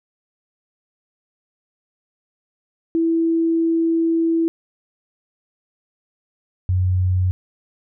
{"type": "tone pair in turn", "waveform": "sine", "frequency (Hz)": [329.6, 91.85], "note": ["E4", "F#2"], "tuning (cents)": [0, -12], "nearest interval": "octave + minor seventh", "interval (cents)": 2212, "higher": "first", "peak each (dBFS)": -15, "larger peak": "neither", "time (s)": [[2.95, 4.48], [6.69, 7.31]], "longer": "first", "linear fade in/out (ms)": 0, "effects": []}